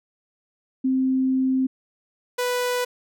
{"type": "tone pair in turn", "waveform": ["sine", "sawtooth"], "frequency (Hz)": [261.6, 493.8], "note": ["C4", "B4"], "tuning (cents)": [0, 0], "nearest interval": "major seventh", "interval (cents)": 1100, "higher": "second", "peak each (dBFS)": [-18, -18], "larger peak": "neither", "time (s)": [[0.84, 1.67], [2.38, 2.85]], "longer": "first", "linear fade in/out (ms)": 10, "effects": []}